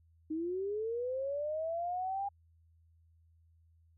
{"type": "linear sweep", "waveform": "sine", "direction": "up", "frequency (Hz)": [306.3, 808], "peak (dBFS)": -33, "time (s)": [0.3, 2.29], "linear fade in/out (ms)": 10, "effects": ["added 82 Hz sine -63 dBFS peak until 3.97 s"]}